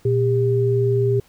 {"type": "tone pair together", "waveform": "sine", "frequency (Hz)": [119.35, 399.6], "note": ["A#2", "G4"], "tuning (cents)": [41, 33], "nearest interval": "octave + major sixth", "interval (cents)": 2092, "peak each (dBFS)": -18, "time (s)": [0.05, 1.2], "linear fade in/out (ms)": 5, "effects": ["pink hiss -55 dBFS RMS until 1.28 s"]}